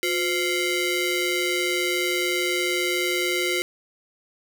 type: ring-modulated tone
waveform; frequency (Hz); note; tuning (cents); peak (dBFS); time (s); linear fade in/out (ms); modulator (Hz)
sawtooth; 871; A5; -18; -15; 0.03-3.62; 0; 1230
effects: 8-bit